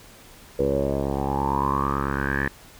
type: tone with low-pass filter sweep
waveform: 10% pulse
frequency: 69 Hz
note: C#2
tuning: 7 cents flat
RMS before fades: -24 dBFS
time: 0.59-2.48 s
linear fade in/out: 5 ms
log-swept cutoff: 490 to 1800 Hz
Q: 9.5
effects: pink hiss -48 dBFS RMS until 2.79 s